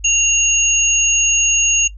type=tone pair together; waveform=sine; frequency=2780 / 6612 Hz; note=F7 / G#8; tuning=-9 / -9 cents; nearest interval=octave + minor third; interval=1500 cents; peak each=-14 dBFS; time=0.04-1.88 s; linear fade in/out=10 ms; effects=noise-tail reverb RT60 0.1 s tail -19 dB re dry + added 50 Hz sine -31 dBFS peak until 1.97 s